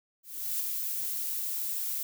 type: noise with ADSR envelope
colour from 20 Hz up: violet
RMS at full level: -30 dBFS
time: 0.23-2.03 s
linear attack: 370 ms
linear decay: 7 ms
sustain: -3 dB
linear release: 3 ms
effects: none